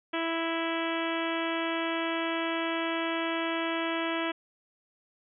harmonic tone, 330 Hz, E4, 2 cents sharp, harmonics 1 / 2 / 3 / 4 / 5 / 6 / 7 / 8 / 9 / 10, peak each -32 / -35 / -37 / -38 / -39 / -40 / -40 / -41 / -42 / -42 dBFS, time 0.13-4.32 s, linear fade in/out 10 ms, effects none

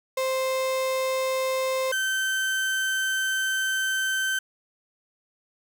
35% pulse tone pair in turn, 523.3 / 1544.8 Hz, C5 / G6, 0 / -26 cents, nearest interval octave + perfect fifth, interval 1874 cents, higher second, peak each -22 dBFS, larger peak neither, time 0.17-1.92 / 1.92-4.39 s, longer second, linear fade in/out 5 ms, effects none

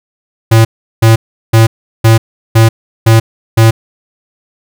square tone bursts, 112.7 Hz, A2, 42 cents sharp, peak -3 dBFS, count 7, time 0.51-3.71 s, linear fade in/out 10 ms, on 140 ms, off 370 ms, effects none

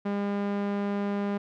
sawtooth tone with low-pass filter, 202 Hz, G#3, 48 cents flat, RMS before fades -29 dBFS, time 0.05-1.38 s, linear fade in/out 10 ms, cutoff 2000 Hz, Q 0.51, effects none

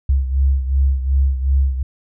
sine beating tone pair, 67 / 69.7 Hz, C2 / C#2, +42 / +10 cents, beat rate 2.7 Hz, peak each -14 / -20 dBFS, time 0.09-1.83 s, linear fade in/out 5 ms, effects none

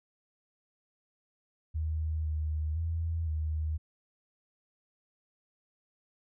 sine tone with pitch steps, 78.6 / 77.2 / 82.4 / 77.9 Hz, D#2 / D#2 / E2 / D#2, +18 / -13 / 0 / +3 cents, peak -29 dBFS, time 1.74-3.78 s, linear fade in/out 20 ms, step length 510 ms, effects none

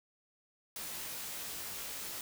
white noise with comb filter, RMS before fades -42 dBFS, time 0.76-2.21 s, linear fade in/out 2 ms, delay 18 ms, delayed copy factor +0.8, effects none

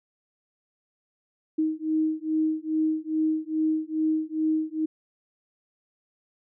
sine beating tone pair, 312.7 / 315.1 Hz, D#4 / D#4, +9 / +22 cents, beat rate 2.4 Hz, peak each -26 dBFS, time 1.58-4.86 s, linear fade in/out 10 ms, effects none

